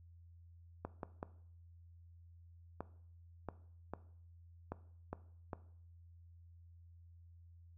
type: clicks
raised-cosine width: 1 ms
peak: -27 dBFS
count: 9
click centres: 0.85 / 1.032 / 1.229 / 2.806 / 3.487 / 3.936 / 4.72 / 5.13 / 5.532 s
effects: noise-tail reverb RT60 0.6 s tail -17 dB re dry + added 85 Hz sine -57 dBFS peak until 7.77 s